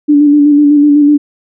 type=tone with vibrato; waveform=sine; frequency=292 Hz; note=D4; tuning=10 cents flat; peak=-3 dBFS; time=0.08-1.18 s; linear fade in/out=20 ms; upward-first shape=square; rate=8 Hz; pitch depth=25 cents each way; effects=none